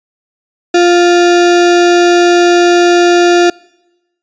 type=tone with sample-and-hold; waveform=sine; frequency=349.2 Hz; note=F4; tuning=in tune; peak=-4 dBFS; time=0.74-3.5 s; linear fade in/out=5 ms; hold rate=1050 Hz; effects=noise-tail reverb RT60 1.0 s tail -26 dB re dry + resampled to 16000 Hz